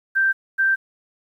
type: tone pair in turn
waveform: sine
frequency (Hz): 1568 / 1568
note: G6 / G6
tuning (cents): 0 / 0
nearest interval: unison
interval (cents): 0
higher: neither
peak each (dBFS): -15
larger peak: neither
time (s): 0.15-0.33 / 0.58-0.76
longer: neither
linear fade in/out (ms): 20
effects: 9-bit